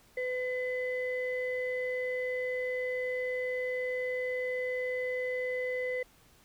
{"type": "tone pair together", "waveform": "sine", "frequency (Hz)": [504, 2016], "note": ["B4", "B6"], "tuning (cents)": [35, 35], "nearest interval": "2 octaves", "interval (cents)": 2400, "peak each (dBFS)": [-31, -35], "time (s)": [0.17, 6.03], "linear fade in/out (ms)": 5, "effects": ["tanh soft clip ceiling -24 dBFS", "pink hiss -62 dBFS RMS until 6.44 s"]}